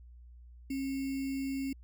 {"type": "tone with sample-and-hold", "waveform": "sine", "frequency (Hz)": 270.1, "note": "C#4", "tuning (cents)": -45, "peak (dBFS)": -32, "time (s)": [0.7, 1.73], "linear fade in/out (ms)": 5, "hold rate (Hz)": 2450, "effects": ["added 60 Hz sine -50 dBFS peak until 1.83 s"]}